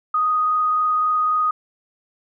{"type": "tone with frequency modulation", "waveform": "sine", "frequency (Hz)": 1244.5, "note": "D#6", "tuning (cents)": 0, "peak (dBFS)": -16, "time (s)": [0.14, 1.51], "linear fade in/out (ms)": 5, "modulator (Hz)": 23.7, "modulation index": 0.41, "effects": []}